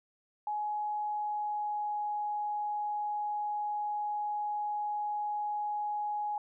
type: tone with pitch glide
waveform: sine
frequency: 840 to 835.2 Hz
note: G#5 to G#5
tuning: +19 to +10 cents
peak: -31 dBFS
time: 0.47-6.38 s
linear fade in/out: 2 ms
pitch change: -9 cents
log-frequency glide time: 1.02-1.98 s
effects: none